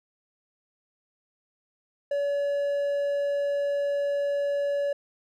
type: tone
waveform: triangle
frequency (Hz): 569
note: C#5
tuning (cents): +45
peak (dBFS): -22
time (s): 2.11-4.93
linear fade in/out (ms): 5
effects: none